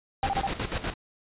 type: noise with tremolo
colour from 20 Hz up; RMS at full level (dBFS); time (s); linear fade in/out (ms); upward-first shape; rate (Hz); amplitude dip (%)
pink; -29; 0.23-0.94; 5; square; 8.2; 70
type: tone bursts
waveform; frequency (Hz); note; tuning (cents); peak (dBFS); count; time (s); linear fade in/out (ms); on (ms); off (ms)
sine; 788; G5; +9; -24; 4; 0.23-0.468; 0; 34; 34
effects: resampled to 8000 Hz